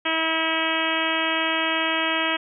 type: harmonic tone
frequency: 322.7 Hz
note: E4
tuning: 37 cents flat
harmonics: 1 / 2 / 3 / 4 / 5 / 6 / 7 / 8 / 9 / 10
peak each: -30 / -30 / -30 / -30 / -30 / -30 / -30 / -30 / -30 / -30 dBFS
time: 0.05-2.37 s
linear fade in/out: 10 ms
effects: none